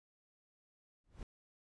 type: noise with exponential growth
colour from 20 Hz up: brown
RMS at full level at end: -42 dBFS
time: 1.04-1.23 s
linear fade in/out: 2 ms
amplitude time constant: 40 ms
effects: resampled to 22050 Hz